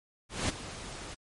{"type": "noise with ADSR envelope", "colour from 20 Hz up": "pink", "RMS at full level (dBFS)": -29, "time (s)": [0.29, 1.15], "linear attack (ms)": 200, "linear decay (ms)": 17, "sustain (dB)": -13, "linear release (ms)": 18, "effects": ["low-pass 10000 Hz 12 dB/octave", "MP3 48 kbps"]}